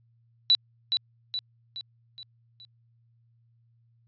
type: tone with echo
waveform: sine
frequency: 3951 Hz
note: B7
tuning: in tune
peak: -16 dBFS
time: 0.5-0.55 s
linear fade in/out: 0 ms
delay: 420 ms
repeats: 5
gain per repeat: -6 dB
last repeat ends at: 2.65 s
effects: added 116 Hz sine -61 dBFS peak until 4.07 s + resampled to 11025 Hz